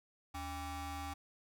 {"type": "ring-modulated tone", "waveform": "30% pulse", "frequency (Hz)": 360.5, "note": "F#4", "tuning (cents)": -45, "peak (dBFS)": -35, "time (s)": [0.34, 1.14], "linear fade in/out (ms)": 10, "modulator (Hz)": 438, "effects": []}